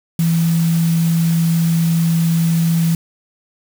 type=tone in noise; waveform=sine; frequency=165.8 Hz; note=E3; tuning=10 cents sharp; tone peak=-12 dBFS; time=0.19-2.95 s; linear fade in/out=2 ms; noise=white; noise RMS=-30 dBFS; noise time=0.19-2.95 s; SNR=+15 dB; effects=none